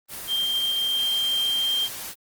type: tone in noise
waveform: sine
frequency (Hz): 3174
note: G7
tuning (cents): +21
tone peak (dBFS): -21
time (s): 0.27-1.89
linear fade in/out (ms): 50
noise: white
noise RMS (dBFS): -35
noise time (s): 0.08-2.15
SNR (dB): +11
effects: Opus 24 kbps